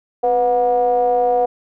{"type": "ring-modulated tone", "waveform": "triangle", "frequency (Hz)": 116.54, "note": "A#2", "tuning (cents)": 0, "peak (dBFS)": -8, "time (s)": [0.23, 1.46], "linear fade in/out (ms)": 10, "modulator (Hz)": 611, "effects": []}